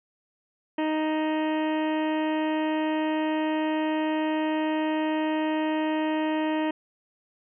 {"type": "harmonic tone with a mistuned harmonic", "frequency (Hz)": 311.1, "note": "D#4", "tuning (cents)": 0, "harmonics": [1, 2, 3, 4, 5, 6, 7, 8, 9, 10], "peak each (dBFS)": [-25, -31, -32, -45, -45, -38, -47, -43, -45, -45], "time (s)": [0.78, 6.71], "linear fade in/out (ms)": 5, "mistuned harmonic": 8, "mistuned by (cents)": 23, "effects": []}